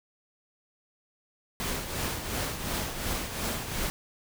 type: noise with tremolo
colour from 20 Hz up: pink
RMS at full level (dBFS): -30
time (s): 1.6-3.9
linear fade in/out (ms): 0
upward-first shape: triangle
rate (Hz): 2.8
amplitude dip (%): 60
effects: none